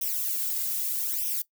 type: noise with flanger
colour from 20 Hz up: violet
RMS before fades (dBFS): -29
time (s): 0.01-1.42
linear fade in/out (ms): 5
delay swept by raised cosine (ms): 0.34 to 2.44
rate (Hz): 0.8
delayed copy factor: +0.95
effects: noise-tail reverb RT60 0.1 s tail -19 dB re dry